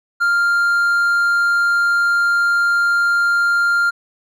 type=tone; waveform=triangle; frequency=1397 Hz; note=F6; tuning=in tune; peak=-11 dBFS; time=0.2-3.91 s; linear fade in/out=20 ms; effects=none